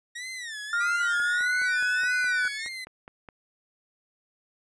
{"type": "tone with vibrato", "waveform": "sawtooth", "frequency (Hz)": 1864.7, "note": "A#6", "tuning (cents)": 0, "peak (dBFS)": -31, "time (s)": [0.15, 2.69], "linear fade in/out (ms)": 10, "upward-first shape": "sine", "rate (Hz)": 1.6, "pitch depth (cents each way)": 180}
{"type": "tone with pitch glide", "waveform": "sine", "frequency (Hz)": [1407, 1488.1], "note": ["F6", "F#6"], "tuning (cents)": [12, 9], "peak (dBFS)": -23, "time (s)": [0.73, 2.48], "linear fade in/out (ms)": 2, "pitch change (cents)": 97, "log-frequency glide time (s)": [1.1, 1.59]}
{"type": "linear two-way sweep", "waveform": "30% pulse", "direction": "up then down", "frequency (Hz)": [1174.7, 2611, 2016], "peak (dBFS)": -32, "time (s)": [0.8, 2.85], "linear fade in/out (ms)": 10, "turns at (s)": 1.93}
{"type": "click train", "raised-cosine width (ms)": 0.5, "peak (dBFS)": -29, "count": 11, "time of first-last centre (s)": [1.2, 3.288], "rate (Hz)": 4.79}
{"effects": ["resampled to 22050 Hz"]}